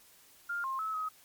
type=tone with pitch steps; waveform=sine; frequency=1403 / 1063 / 1297 / 1266 Hz; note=F6 / C6 / E6 / D#6; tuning=+8 / +27 / -28 / +30 cents; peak=-32 dBFS; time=0.49-1.09 s; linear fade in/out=10 ms; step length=150 ms; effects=white hiss -60 dBFS RMS until 1.24 s + MP3 96 kbps